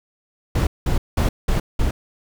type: noise bursts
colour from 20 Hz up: brown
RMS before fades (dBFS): -18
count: 5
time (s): 0.55-1.91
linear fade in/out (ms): 5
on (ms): 120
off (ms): 190
effects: none